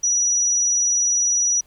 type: tone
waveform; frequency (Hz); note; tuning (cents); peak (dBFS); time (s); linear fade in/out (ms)
sine; 5840; F#8; -24; -16; 0.03-1.61; 10
effects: pink hiss -58 dBFS RMS until 1.66 s